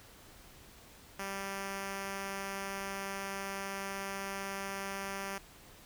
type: tone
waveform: 5% pulse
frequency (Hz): 196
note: G3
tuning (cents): 0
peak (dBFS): -26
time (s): 1.19-5.38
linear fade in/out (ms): 2
effects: pink hiss -56 dBFS RMS until 5.85 s